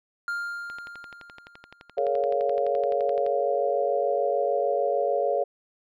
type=tone with exponential decay; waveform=triangle; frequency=1401 Hz; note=F6; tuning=5 cents sharp; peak=-24 dBFS; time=0.28-2.22 s; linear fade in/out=1 ms; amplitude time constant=420 ms
type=click train; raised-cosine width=0.3 ms; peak=-27 dBFS; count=31; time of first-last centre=0.7-3.264 s; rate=11.7 Hz
type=chord; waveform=sine; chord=Bb minor seventh; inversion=third; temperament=just; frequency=419.5 / 466.2 / 559.4 / 699.2 Hz; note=Ab4 / Bb4 / Db5 / F5; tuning=+17 / 0 / +16 / +2 cents; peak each=-29 / -29 / -25 / -28 dBFS; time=1.97-5.44 s; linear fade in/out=10 ms
effects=none